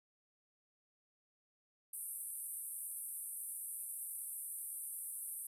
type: band-pass noise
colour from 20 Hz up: pink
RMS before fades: -45 dBFS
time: 1.93-5.47 s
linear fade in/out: 5 ms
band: 8700 to 13000 Hz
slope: 96 dB/octave
effects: none